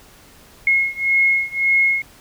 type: beating tone pair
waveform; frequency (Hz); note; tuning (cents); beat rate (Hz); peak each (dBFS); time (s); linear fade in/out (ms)
sine; 2163 / 2164.8; C#7 / C#7; -43 / -42; 1.8; -17 / -18; 0.67-2.02; 2
effects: pink hiss -47 dBFS RMS until 2.2 s